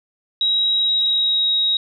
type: tone with pitch glide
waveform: sine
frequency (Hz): 3836 to 3799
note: A#7 to A#7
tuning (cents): +49 to +32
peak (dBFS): -15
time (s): 0.41-1.77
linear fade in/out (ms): 2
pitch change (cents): -17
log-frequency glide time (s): 0.72-1.48
effects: none